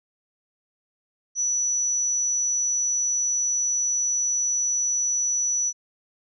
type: tone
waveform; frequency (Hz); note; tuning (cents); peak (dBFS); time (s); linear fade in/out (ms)
sine; 5920; F#8; 0; -21; 1.35-5.73; 50
effects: none